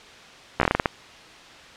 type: slowing click train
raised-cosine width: 0.5 ms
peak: -3 dBFS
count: 9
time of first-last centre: 0.6-0.858 s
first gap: 14 ms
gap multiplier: 1.23
effects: white hiss -45 dBFS RMS until 1.76 s + low-pass 4000 Hz 12 dB/octave